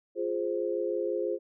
sine chord, F minor, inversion none, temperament equal, 349.2 / 415.3 / 523.3 Hz, F4 / Ab4 / C5, 0 / 0 / 0 cents, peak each -32 dBFS, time 0.15-1.39 s, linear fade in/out 50 ms, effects none

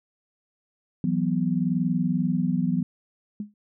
sine chord, E suspended second, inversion none, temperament just, 164.81 / 185.42 / 247.2 Hz, E3 / F#3 / B3, 0 / +4 / +2 cents, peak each -26 / -25 / -26 dBFS, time 1.04-2.83 s, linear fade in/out 2 ms
sine tone with exponential decay, 207.7 Hz, G#3, in tune, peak -25 dBFS, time 3.4-3.54 s, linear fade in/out 2 ms, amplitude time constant 29 ms
effects none

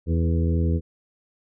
harmonic tone with a mistuned harmonic, 82.9 Hz, E2, 10 cents sharp, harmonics 1 / 2 / 3 / 4 / 5 / 6, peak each -20 / -26 / -30 / -32 / -34 / -36 dBFS, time 0.06-0.81 s, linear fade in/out 50 ms, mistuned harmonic 5, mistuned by +31 cents, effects none

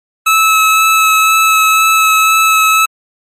25% pulse tone with vibrato, 1299 Hz, E6, 26 cents flat, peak -3 dBFS, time 0.26-2.86 s, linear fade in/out 10 ms, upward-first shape sine, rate 2 Hz, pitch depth 10 cents each way, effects MP3 64 kbps

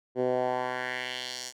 10% pulse tone with band-pass filter sweep, 126 Hz, B2, 35 cents sharp, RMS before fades -31 dBFS, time 0.15-1.53 s, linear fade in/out 50 ms, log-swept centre 380 to 6700 Hz, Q 1.9, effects none

